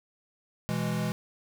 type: chord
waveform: square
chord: E major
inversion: second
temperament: equal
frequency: 123.47 / 164.81 / 207.7 Hz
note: B2 / E3 / G#3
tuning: 0 / 0 / 0 cents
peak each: -34 / -32 / -33 dBFS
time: 0.69-1.12 s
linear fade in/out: 0 ms
effects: none